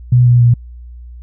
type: tone with pitch steps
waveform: sine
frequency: 123.47 / 121.7 / 119.96 Hz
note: B2 / B2 / B2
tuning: 0 / -25 / -50 cents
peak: -5 dBFS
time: 0.12-0.54 s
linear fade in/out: 5 ms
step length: 140 ms
effects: added 60 Hz sine -30 dBFS peak until 1.22 s